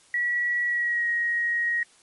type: tone with pitch glide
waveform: sine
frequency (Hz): 1932 to 1886.8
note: B6 to A#6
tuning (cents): -39 to +20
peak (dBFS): -22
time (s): 0.14-1.83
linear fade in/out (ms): 2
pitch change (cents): -41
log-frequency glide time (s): 0.66-1.08
effects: white hiss -57 dBFS RMS until 2.02 s + MP3 48 kbps